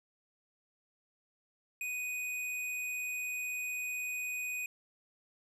sine tone with hard clipping, 2489 Hz, D#7, in tune, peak -36 dBFS, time 1.81-4.66 s, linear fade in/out 2 ms, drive 18 dB, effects resampled to 32000 Hz

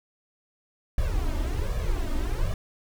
brown noise with flanger, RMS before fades -26 dBFS, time 0.98-2.54 s, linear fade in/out 2 ms, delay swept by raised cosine 1.7 to 3.3 ms, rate 1.3 Hz, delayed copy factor +1, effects none

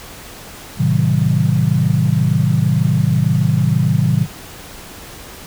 sine chord, A diminished seventh, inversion none, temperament just, 110 / 132 / 158.4 / 190.08 Hz, A2 / C3 / Eb3 / Gb3, 0 / +16 / +31 / +47 cents, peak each -18 / -16 / -16 / -20 dBFS, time 0.77-4.27 s, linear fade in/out 50 ms, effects pink hiss -35 dBFS RMS until 5.46 s

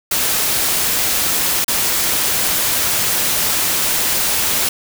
white noise with dropouts, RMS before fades -17 dBFS, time 0.11-4.69 s, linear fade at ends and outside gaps 5 ms, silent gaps 1.645-1.68 s, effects none

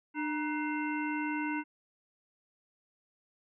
harmonic tone with a mistuned harmonic, 300 Hz, D4, 37 cents sharp, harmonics 1 / 3 / 5 / 7 / 9, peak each -33 / -38 / -40 / -41 / -43 dBFS, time 0.14-1.64 s, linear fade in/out 50 ms, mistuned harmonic 3, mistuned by +85 cents, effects none

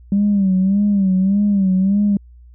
sine tone with vibrato, 196 Hz, G3, in tune, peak -11 dBFS, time 0.12-2.17 s, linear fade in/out 2 ms, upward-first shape sine, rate 1.7 Hz, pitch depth 90 cents each way, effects tanh soft clip ceiling -8 dBFS + added 60 Hz sine -40 dBFS peak until 2.54 s

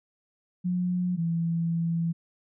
sine tone pair in turn, 179.5 / 167.07 Hz, F3 / E3, +48 / +24 cents, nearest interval minor second, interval 124 cents, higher first, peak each -24 dBFS, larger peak neither, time 0.64-1.17 / 1.17-2.13 s, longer second, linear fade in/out 20 ms, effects none

